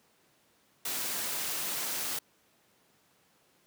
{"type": "noise", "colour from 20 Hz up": "white", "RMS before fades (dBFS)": -34, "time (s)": [0.85, 2.19], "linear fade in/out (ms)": 5, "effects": ["pink hiss -67 dBFS RMS until 3.66 s", "high-pass 150 Hz 12 dB/octave"]}